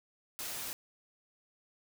white noise, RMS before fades -40 dBFS, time 0.39-0.73 s, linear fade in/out 0 ms, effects none

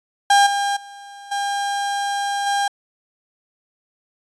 35% pulse tone with level steps, 804 Hz, G5, 44 cents sharp, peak -9 / -17 / -35 / -19 / -16 dBFS, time 0.3-2.68 s, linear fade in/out 5 ms, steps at 0.46 / 0.76 / 1.31 / 2.46 s, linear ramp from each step 10 ms, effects resampled to 22050 Hz

